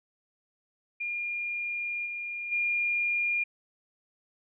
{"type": "tone with level steps", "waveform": "sine", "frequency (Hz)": 2413, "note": "D7", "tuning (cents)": 46, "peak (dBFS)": [-30, -33, -25], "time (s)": [1, 3.44], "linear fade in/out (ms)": 10, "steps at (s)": [2.05, 2.51], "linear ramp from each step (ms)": 20, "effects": []}